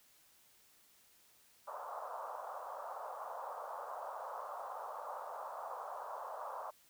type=band-pass noise; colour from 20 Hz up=white; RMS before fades=-45 dBFS; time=1.67-6.71 s; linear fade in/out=10 ms; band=540 to 1200 Hz; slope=48 dB/octave; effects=white hiss -67 dBFS RMS until 6.89 s